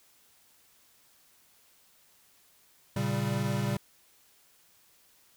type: chord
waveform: square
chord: G diminished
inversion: first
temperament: equal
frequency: 116.54 / 138.59 / 196 Hz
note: Bb2 / Db3 / G3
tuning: 0 / 0 / 0 cents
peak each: -33 dBFS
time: 2.96-3.77 s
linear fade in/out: 5 ms
effects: white hiss -63 dBFS RMS until 5.36 s